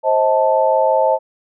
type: chord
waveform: sine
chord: A diminished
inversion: first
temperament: just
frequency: 528 / 633.6 / 880 Hz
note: C5 / Eb5 / A5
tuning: +16 / +31 / 0 cents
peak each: -16 dBFS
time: 0.03-1.19 s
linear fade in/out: 50 ms
effects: none